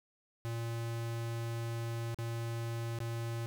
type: tone with dropouts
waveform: square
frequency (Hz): 115.9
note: A#2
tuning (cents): -10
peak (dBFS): -36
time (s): 0.45-3.46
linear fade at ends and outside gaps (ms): 0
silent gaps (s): 2.145-2.187 / 2.988-3.003
effects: none